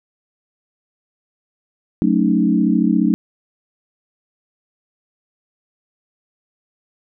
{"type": "chord", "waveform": "sine", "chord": "D# half-diminished seventh", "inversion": "first", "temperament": "equal", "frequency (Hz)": [185, 220, 277.2, 311.1], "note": ["F#3", "A3", "C#4", "D#4"], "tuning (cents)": [0, 0, 0, 0], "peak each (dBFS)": [-18, -17, -19, -19], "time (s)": [2.02, 3.14], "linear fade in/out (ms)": 0, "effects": []}